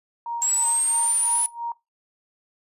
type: tone with tremolo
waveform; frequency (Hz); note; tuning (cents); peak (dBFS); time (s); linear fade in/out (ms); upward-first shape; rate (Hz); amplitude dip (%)
sine; 938; A#5; +11; -25; 0.26-1.72; 2; sine; 3; 90
type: high-pass noise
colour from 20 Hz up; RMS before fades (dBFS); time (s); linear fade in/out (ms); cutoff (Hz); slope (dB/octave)
white; -39; 0.41-1.47; 20; 690; 48
type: linear sweep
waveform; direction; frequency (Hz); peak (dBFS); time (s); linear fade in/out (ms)
sine; up; 7560 to 9956; -19; 0.42-1.46; 0
effects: noise-tail reverb RT60 0.2 s tail -21 dB re dry + resampled to 32000 Hz